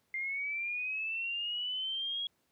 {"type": "linear sweep", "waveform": "sine", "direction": "up", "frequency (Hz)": [2093, 3322], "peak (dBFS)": -33, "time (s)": [0.14, 2.27], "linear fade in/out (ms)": 2, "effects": ["pink hiss -75 dBFS RMS until 2.51 s", "high-pass 80 Hz 12 dB/octave"]}